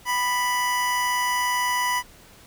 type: tone with amplitude modulation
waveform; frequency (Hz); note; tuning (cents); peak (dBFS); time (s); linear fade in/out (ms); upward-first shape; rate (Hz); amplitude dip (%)
25% pulse; 987.8; B5; 0; -16; 0.05-2.03; 50; sine; 223; 35
effects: pink hiss -50 dBFS RMS until 2.46 s